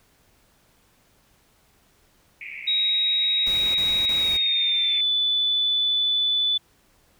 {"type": "band-pass noise", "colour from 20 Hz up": "white", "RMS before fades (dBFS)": -37, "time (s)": [2.41, 5.01], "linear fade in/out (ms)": 2, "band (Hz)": [2100, 2500], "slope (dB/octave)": 96}
{"type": "tone with pitch glide", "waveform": "sine", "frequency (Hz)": [3801, 3486], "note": ["A#7", "A7"], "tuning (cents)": [33, -17], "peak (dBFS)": -19, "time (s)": [2.67, 6.58], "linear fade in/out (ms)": 10, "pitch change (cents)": -150, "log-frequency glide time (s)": [4.18, 5.05]}
{"type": "noise bursts", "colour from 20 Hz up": "pink", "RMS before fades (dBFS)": -37, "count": 3, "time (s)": [3.46, 4.374], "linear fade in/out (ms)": 10, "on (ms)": 290, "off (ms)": 22}
{"effects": ["pink hiss -61 dBFS RMS until 7.19 s"]}